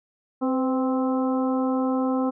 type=harmonic tone with a mistuned harmonic; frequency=261.6 Hz; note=C4; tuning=in tune; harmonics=1 / 2 / 3 / 4 / 5; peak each=-22 / -28 / -32 / -34 / -36 dBFS; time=0.41-2.31 s; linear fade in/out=20 ms; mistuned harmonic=2; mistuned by=-40 cents; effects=none